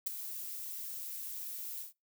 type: noise with ADSR envelope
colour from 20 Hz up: violet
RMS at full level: -32 dBFS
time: 0.06-1.93 s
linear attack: 10 ms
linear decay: 14 ms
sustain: -10 dB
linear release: 130 ms
effects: noise-tail reverb RT60 0.2 s tail -22 dB re dry